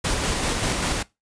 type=noise with tremolo; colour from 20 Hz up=pink; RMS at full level=-23 dBFS; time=0.04-1.03 s; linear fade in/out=10 ms; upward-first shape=square; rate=5.1 Hz; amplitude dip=25%; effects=noise-tail reverb RT60 0.2 s tail -20 dB re dry + resampled to 22050 Hz